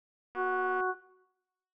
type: click train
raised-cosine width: 0.5 ms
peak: -33 dBFS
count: 111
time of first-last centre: 0.35-0.806 s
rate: 241 Hz
type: harmonic tone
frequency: 370 Hz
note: F#4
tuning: in tune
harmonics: 1 / 2 / 3 / 4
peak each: -31 / -34 / -33 / -35 dBFS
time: 0.35-0.95 s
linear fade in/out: 50 ms
effects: noise-tail reverb RT60 0.9 s tail -18 dB re dry